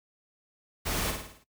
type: noise with echo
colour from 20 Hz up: pink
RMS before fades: -31 dBFS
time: 0.85-1.12 s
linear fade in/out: 20 ms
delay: 54 ms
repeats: 6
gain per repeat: -5 dB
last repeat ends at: 1.444 s
effects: noise-tail reverb RT60 0.1 s tail -19 dB re dry